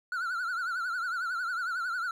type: tone with vibrato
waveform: triangle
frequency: 1419 Hz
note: F6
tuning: 27 cents sharp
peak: -28 dBFS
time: 0.12-2.11 s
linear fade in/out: 2 ms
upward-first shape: triangle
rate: 11 Hz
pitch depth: 130 cents each way
effects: none